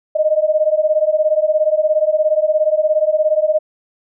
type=beating tone pair; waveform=sine; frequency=609 / 626 Hz; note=D#5 / D#5; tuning=-37 / +10 cents; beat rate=17 Hz; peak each=-15 dBFS; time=0.15-3.59 s; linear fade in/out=10 ms; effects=none